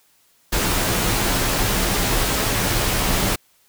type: noise with comb filter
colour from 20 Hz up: pink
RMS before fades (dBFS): -20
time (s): 0.52-3.36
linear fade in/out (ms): 10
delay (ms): 13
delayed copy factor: -0.5
effects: white hiss -59 dBFS RMS until 3.68 s